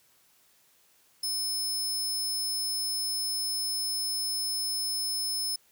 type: tone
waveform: sawtooth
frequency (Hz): 5220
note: E8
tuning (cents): -18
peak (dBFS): -26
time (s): 1.23-5.56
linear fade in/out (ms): 5
effects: white hiss -64 dBFS RMS until 5.71 s + high-pass 60 Hz 12 dB/octave